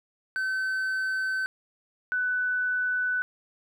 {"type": "tone pair in turn", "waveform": ["triangle", "sine"], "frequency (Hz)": [1530, 1495.1], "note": ["G6", "F#6"], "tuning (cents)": [-42, 18], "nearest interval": "unison", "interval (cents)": 40, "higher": "first", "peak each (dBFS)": -24, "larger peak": "neither", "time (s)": [[0.36, 1.46], [2.12, 3.22]], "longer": "neither", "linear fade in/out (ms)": 0, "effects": []}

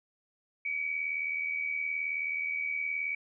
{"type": "tone pair together", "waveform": "sine", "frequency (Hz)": [2270, 2349], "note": ["C#7", "D7"], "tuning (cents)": [41, 0], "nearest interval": "minor second", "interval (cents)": 59, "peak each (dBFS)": [-31, -38], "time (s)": [0.65, 3.15], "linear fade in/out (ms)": 5, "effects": []}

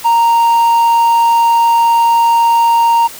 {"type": "tone", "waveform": "triangle", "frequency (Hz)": 929, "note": "A#5", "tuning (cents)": -6, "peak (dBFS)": -5, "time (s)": [0.04, 3.08], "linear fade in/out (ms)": 20, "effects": ["white hiss -31 dBFS RMS until 3.19 s"]}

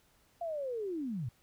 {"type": "linear sweep", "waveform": "sine", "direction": "down", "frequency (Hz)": [698.5, 105.2], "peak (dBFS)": -34, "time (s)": [0.41, 1.29], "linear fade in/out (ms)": 5, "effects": ["pink hiss -68 dBFS RMS until 1.42 s"]}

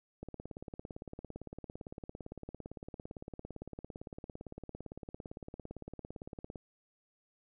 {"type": "click train", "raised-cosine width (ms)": 2, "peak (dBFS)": -30, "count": 113, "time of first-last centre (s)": [0.23, 6.558], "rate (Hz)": 17.7, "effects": []}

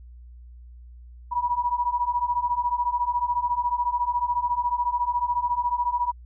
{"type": "beating tone pair", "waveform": "sine", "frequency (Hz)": [961, 975], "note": ["B5", "B5"], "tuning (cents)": [-48, -23], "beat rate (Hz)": 14, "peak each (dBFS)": [-26, -24], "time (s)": [1.31, 6.12], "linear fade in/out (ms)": 20, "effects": ["added 60 Hz sine -42 dBFS peak until 6.25 s"]}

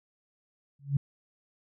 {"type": "tone with exponential growth", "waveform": "sine", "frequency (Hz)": 140.2, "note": "C#3", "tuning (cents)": 20, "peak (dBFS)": -19, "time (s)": [0.79, 0.97], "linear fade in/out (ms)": 5, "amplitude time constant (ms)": 37, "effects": []}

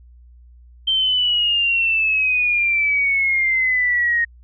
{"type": "exponential sweep", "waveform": "sine", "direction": "down", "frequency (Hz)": [3136, 1861], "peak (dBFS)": -15, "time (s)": [0.87, 4.25], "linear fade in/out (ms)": 10, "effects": ["added 60 Hz sine -43 dBFS peak until 4.43 s"]}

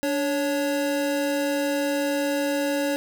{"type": "tone pair together", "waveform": "square", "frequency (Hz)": [290.2, 556.8], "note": ["D4", "C#5"], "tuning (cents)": [-21, 8], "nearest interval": "major seventh", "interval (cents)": 1129, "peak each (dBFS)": -26, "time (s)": [0.03, 2.96], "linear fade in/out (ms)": 0, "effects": []}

